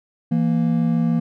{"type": "tone pair together", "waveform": "triangle", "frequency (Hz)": [166.8, 233.6], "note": ["E3", "A#3"], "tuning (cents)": [21, 4], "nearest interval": "tritone", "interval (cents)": 583, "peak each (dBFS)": -17, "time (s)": [0.31, 1.2], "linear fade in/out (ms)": 10, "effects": []}